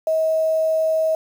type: tone with quantisation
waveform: sine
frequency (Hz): 638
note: D#5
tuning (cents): +43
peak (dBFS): -16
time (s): 0.07-1.15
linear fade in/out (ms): 2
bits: 7
effects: none